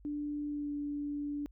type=tone with pitch glide; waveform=sine; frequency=293.7 to 290.3 Hz; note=D4 to D4; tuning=0 to -20 cents; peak=-34 dBFS; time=0.05-1.46 s; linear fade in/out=0 ms; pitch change=-20 cents; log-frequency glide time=0.47-0.72 s; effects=added 50 Hz sine -55 dBFS peak until 1.51 s